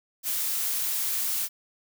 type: noise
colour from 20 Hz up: blue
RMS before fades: -28 dBFS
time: 0.23-1.49 s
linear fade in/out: 50 ms
effects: none